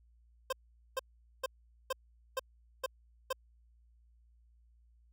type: tone bursts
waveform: 25% pulse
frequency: 523.3 Hz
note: C5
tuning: in tune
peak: -28 dBFS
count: 7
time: 0.5-3.329 s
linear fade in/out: 5 ms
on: 27 ms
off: 440 ms
effects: added 58 Hz sine -62 dBFS peak until 5.12 s